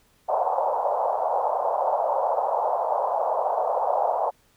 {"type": "band-pass noise", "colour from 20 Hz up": "white", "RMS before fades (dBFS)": -24, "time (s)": [0.28, 4.31], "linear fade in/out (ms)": 20, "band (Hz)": [530, 940], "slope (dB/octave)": 48, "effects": ["pink hiss -62 dBFS RMS until 4.56 s"]}